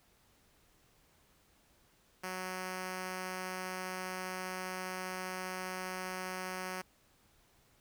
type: tone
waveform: 5% pulse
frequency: 185 Hz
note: F#3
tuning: in tune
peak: -27 dBFS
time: 2.23-6.82 s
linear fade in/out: 10 ms
effects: pink hiss -68 dBFS RMS until 7.8 s

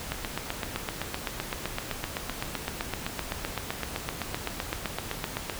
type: click train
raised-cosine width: 0.3 ms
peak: -13 dBFS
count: 43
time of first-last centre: 0.12-5.498 s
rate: 7.81 Hz
effects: pink hiss -38 dBFS RMS until 5.59 s

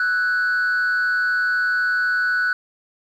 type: tone with frequency modulation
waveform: sine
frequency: 1484 Hz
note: F#6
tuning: 5 cents sharp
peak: -15 dBFS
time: 0-2.53 s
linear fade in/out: 2 ms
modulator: 160 Hz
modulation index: 0.41
effects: tanh soft clip ceiling -16 dBFS + 9-bit

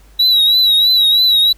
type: tone with vibrato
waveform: triangle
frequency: 3887 Hz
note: B7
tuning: 28 cents flat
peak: -7 dBFS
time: 0.19-1.53 s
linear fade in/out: 10 ms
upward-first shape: triangle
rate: 3.1 Hz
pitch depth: 74 cents each way
effects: added 50 Hz sine -42 dBFS peak until 1.57 s + pink hiss -51 dBFS RMS until 1.57 s

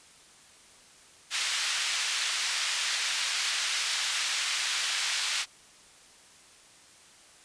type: band-pass noise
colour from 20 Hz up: white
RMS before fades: -30 dBFS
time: 1.3-5.46 s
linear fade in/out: 50 ms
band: 1600 to 4900 Hz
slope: 12 dB/octave
effects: white hiss -55 dBFS RMS until 7.44 s + resampled to 22050 Hz

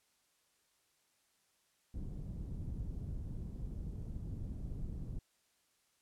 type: low-pass noise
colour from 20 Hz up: pink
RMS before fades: -42 dBFS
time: 1.94-5.19 s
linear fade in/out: 5 ms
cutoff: 170 Hz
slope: 12 dB/octave
effects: white hiss -75 dBFS RMS until 6.01 s + low-pass 11000 Hz 12 dB/octave

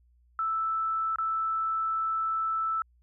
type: tone with dropouts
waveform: sine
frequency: 1318.5 Hz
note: E6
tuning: in tune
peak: -26 dBFS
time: 0.39-2.82 s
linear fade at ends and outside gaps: 1 ms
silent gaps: 1.159-1.185 s
effects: added 60 Hz sine -60 dBFS peak until 3.02 s

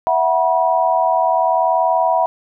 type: chord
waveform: sine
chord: E suspended second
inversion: none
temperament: equal with one note detuned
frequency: 659.3 / 740 / 969.1 Hz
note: E5 / F#5 / B5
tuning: 0 / 0 / -33 cents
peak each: -17 dBFS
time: 0.07-2.26 s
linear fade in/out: 0 ms
effects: none

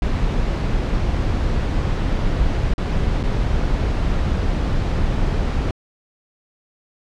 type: noise with dropouts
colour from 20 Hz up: brown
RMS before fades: -19 dBFS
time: 0.02-5.71 s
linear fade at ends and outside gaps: 2 ms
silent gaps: 2.738-2.78 / 3.23-3.236 s
effects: low-pass 5000 Hz 12 dB/octave

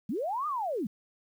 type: linear two-way sweep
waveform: sine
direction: up then down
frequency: 175.8 to 1245 to 175.8 Hz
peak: -29 dBFS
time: 0.09-0.87 s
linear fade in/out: 5 ms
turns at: 0.47 s
effects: 10-bit

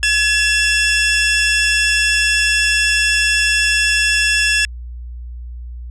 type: tone pair together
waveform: sawtooth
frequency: 1700 / 2696 Hz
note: G#6 / E7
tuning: +40 / +38 cents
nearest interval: minor sixth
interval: 798 cents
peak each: -12 dBFS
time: 0.03-4.65 s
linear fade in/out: 0 ms
effects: added 60 Hz sine -27 dBFS peak until 5.9 s + resampled to 22050 Hz

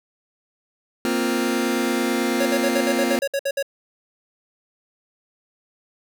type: chord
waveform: sawtooth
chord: Bb suspended second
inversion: none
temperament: just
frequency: 233.1 / 262.2 / 349.6 Hz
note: Bb3 / C4 / F4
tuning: 0 / +4 / +2 cents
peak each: -20 dBFS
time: 1.05-3.19 s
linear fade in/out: 0 ms
type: tone bursts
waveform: square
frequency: 554.4 Hz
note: C#5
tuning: in tune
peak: -21 dBFS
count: 11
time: 2.4-3.627 s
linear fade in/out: 5 ms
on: 57 ms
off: 60 ms
effects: none

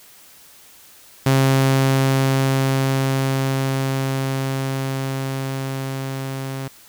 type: tone with level ramp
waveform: sawtooth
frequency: 134.3 Hz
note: C3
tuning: 46 cents sharp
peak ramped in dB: -9 to -22 dBFS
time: 1.26-6.68 s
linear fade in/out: 5 ms
effects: white hiss -47 dBFS RMS until 6.88 s

